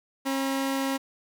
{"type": "tone pair together", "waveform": "sawtooth", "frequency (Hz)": [270.2, 963], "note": ["C#4", "B5"], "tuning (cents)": [-44, -44], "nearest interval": "octave + minor seventh", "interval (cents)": 2200, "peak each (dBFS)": [-22, -32], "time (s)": [0.25, 0.98], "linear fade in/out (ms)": 20, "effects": []}